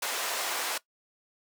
pink band-pass noise, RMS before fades -32 dBFS, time 0.02-0.78 s, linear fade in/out 5 ms, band 620 to 16000 Hz, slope 12 dB/octave, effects noise-tail reverb RT60 0.1 s tail -19 dB re dry + high-pass 300 Hz 12 dB/octave

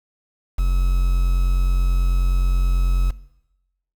triangle tone with quantisation, 44.68 Hz, F1, 40 cents sharp, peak -13 dBFS, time 0.58-3.11 s, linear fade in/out 10 ms, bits 6, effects noise-tail reverb RT60 0.9 s tail -19 dB re dry

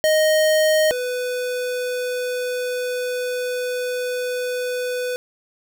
square tone pair in turn, 622.3 / 497.8 Hz, D#5 / B4, 0 / +14 cents, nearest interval major third, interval 386 cents, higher first, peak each -15 / -23 dBFS, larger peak first, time 0.04-0.91 / 0.91-5.16 s, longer second, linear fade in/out 0 ms, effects none

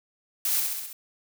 blue noise with echo, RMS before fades -26 dBFS, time 0.45-0.6 s, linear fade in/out 2 ms, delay 66 ms, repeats 5, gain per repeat -3 dB, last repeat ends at 0.93 s, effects none

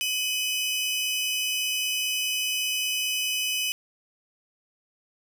sawtooth tone pair together, 2529 / 2985 Hz, D#7 / F#7, +28 / +15 cents, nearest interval minor third, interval 287 cents, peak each -26 / -24 dBFS, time 0.01-3.72 s, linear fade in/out 0 ms, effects none

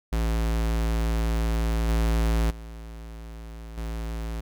square tone with level steps, 55.9 Hz, A1, 28 cents sharp, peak -23 / -21 / -38 / -30 dBFS, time 0.12-4.41 s, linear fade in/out 10 ms, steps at 1.88 / 2.5 / 3.77 s, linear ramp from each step 10 ms, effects none

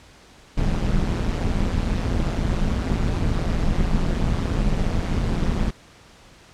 brown noise with amplitude modulation, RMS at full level -18 dBFS, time 0.57-5.71 s, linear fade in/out 10 ms, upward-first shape sine, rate 173 Hz, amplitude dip 80%, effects pink hiss -49 dBFS RMS until 6.53 s + low-pass 7000 Hz 12 dB/octave

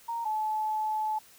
sine tone pair in turn, 929 / 863 Hz, A#5 / A5, -6 / -34 cents, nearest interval minor second, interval 128 cents, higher first, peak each -30 / -27 dBFS, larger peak second, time 0.08-0.25 / 0.25-1.19 s, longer second, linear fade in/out 10 ms, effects white hiss -56 dBFS RMS until 1.38 s

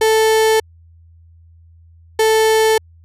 35% pulse tone pair in turn, 440 / 440 Hz, A4 / A4, 0 / 0 cents, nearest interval unison, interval 0 cents, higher neither, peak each -9 dBFS, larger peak neither, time 0.01-0.6 / 2.19-2.78 s, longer neither, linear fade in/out 5 ms, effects added 83 Hz sine -43 dBFS peak until 3.04 s + resampled to 32000 Hz

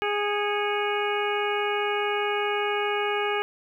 harmonic tone with a mistuned harmonic, 412.7 Hz, G#4, 11 cents flat, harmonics 1 / 2 / 3 / 4 / 5 / 6 / 7, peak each -27 / -30 / -32 / -33 / -34 / -35 / -35 dBFS, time 0.02-3.42 s, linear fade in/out 0 ms, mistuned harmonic 5, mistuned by +110 cents, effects 10-bit

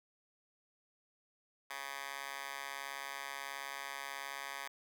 10% pulse tone with high-pass filter, 138.59 Hz, C#3, in tune, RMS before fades -44 dBFS, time 1.7-4.68 s, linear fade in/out 5 ms, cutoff 1300 Hz, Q 2.5, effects none

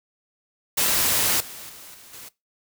white noise with level steps, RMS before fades -21 / -39 / -43 / -47 / -41 dBFS, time 0.77-2.29 s, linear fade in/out 10 ms, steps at 1.4 / 1.69 / 1.94 / 2.13 s, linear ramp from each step 5 ms, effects noise-tail reverb RT60 0.2 s tail -19 dB re dry

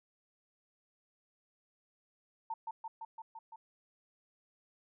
sine tone with echo, 899 Hz, A5, 37 cents sharp, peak -35 dBFS, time 2.5-2.54 s, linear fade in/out 5 ms, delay 170 ms, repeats 6, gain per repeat -2 dB, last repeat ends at 3.56 s, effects none

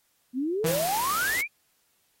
sine exponential sweep, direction up, 240 to 2489 Hz, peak -25 dBFS, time 0.33-1.48 s, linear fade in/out 50 ms
sawtooth tone with exponential decay, 164.7 Hz, E3, 1 cent flat, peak -21 dBFS, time 0.64-1.05 s, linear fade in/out 5 ms, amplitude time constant 89 ms
white noise, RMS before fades -32 dBFS, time 0.66-1.41 s, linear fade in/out 2 ms
effects white hiss -69 dBFS RMS until 2.2 s + AAC 48 kbps

